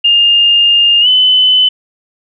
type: tone with pitch glide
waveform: sine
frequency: 2819 to 3021 Hz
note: F7 to F#7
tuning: +16 to +35 cents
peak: -5 dBFS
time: 0.04-1.69 s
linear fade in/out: 10 ms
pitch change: +119 cents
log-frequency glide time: 1.01-1.08 s
effects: none